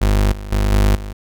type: tone with level steps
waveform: 35% pulse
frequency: 50.5 Hz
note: G#1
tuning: 48 cents flat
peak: -10 / -25 / -12 / -9 / -24 dBFS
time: 0.01-1.13 s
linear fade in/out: 10 ms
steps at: 0.32 / 0.52 / 0.72 / 0.95 s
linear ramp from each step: 5 ms
effects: none